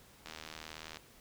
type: click train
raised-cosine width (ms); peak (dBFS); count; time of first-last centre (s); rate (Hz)
0.2; -27; 57; 0.26-0.971; 78.8
effects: pink hiss -60 dBFS RMS until 1.2 s